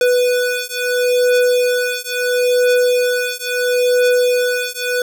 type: beating tone pair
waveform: square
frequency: 493.9 / 494.64 Hz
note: B4 / B4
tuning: 0 / +3 cents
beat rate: 0.74 Hz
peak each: -17 / -17 dBFS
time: 0.01-5.02 s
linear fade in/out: 2 ms
effects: none